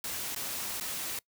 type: noise with dropouts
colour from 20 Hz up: white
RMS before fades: -36 dBFS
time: 0.04-1.19 s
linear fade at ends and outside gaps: 2 ms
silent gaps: 0.348-0.361 / 0.8-0.809 s
effects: noise-tail reverb RT60 0.1 s tail -23 dB re dry